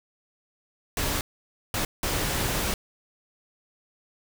pink noise bursts at uneven times, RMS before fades -27 dBFS, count 3, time 0.97-1.21 / 1.74-1.85 / 2.03-2.74 s, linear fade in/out 2 ms, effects none

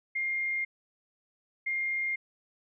sine tone pair in turn, 2119 / 2119 Hz, C7 / C7, +21 / +21 cents, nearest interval unison, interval 0 cents, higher neither, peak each -28 dBFS, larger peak neither, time 0.15-0.65 / 1.66-2.16 s, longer neither, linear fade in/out 10 ms, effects none

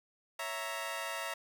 15% pulse chord, A# diminished, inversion first, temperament equal, 554.4 / 659.3 / 932.3 Hz, C#5 / E5 / A#5, 0 / 0 / 0 cents, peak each -37 / -34 / -34 dBFS, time 0.39-1.34 s, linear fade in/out 5 ms, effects none

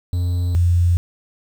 triangle / sine tone pair in turn, 88.5 / 87.23 Hz, F2 / F2, +23 / -2 cents, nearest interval unison, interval 25 cents, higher first, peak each -15 / -12 dBFS, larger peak second, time 0.13-0.55 / 0.55-0.97 s, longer neither, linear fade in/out 0 ms, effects 7-bit

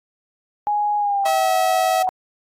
sine tone with pitch glide, 831 to 744.6 Hz, G#5 to F#5, +1 to +11 cents, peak -17 dBFS, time 0.67-2.09 s, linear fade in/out 0 ms, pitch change -190 cents, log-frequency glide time 0.98-1.53 s
sawtooth tone, 646 Hz, E5, 35 cents flat, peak -16 dBFS, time 1.25-2.03 s, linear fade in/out 10 ms
effects AAC 48 kbps

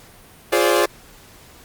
sawtooth chord, D half-diminished seventh, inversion first, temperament equal with one note detuned, 349.2 / 415.3 / 523.3 / 579.9 Hz, F4 / Ab4 / C5 / D5, 0 / 0 / 0 / -22 cents, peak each -16 dBFS, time 0.52-0.86 s, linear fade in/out 10 ms, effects pink hiss -46 dBFS RMS until 1.64 s + Opus 48 kbps

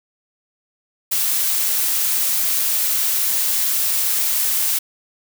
blue noise, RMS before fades -19 dBFS, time 1.11-4.79 s, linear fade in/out 10 ms, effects none

